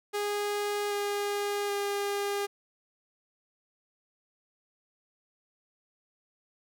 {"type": "tone with pitch steps", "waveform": "sawtooth", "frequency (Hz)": [411.7, 407.9, 404.2], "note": ["G#4", "G#4", "G#4"], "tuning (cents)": [-15, -31, -47], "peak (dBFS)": -25, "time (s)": [0.13, 2.47], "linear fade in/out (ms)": 20, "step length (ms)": 780, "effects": []}